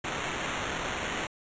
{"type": "noise with sample-and-hold", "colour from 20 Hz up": "white", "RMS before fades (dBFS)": -33, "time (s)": [0.04, 1.27], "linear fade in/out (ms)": 5, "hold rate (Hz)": 4900, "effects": ["resampled to 16000 Hz"]}